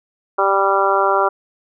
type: harmonic tone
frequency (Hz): 196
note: G3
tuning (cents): 0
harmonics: 2 / 3 / 4 / 5 / 6 / 7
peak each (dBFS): -20 / -20 / -20 / -20 / -20 / -20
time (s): 0.38-1.29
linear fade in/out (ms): 10
effects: none